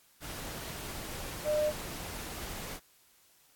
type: tone in noise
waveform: sine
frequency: 604 Hz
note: D5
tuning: 48 cents sharp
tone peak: -26 dBFS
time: 1.44-1.73 s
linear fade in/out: 50 ms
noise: pink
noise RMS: -41 dBFS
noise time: 0.2-2.8 s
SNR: +12 dB
effects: white hiss -64 dBFS RMS until 3.55 s + AAC 64 kbps